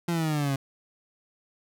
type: exponential sweep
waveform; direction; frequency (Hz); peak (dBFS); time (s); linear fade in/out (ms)
30% pulse; down; 173.8 to 134.3; -22; 0.08-0.56; 5
effects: none